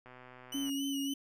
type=click train; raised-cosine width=0.5 ms; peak=-37 dBFS; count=81; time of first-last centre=0.06-0.695 s; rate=126 Hz
type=tone with vibrato; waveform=sawtooth; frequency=2958 Hz; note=F#7; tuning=1 cent flat; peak=-36 dBFS; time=0.52-1.14 s; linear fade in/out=5 ms; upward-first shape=sine; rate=3.6 Hz; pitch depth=56 cents each way
type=tone; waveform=sine; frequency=277.2 Hz; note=C#4; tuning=in tune; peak=-33 dBFS; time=0.54-1.14 s; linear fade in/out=10 ms
effects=none